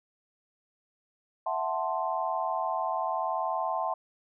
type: chord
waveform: sine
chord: F# half-diminished seventh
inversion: third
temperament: equal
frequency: 659.3 / 740 / 880 / 1046.5 Hz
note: E5 / F#5 / A5 / C6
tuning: 0 / 0 / 0 / 0 cents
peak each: -33 dBFS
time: 1.46-3.94 s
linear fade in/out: 5 ms
effects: none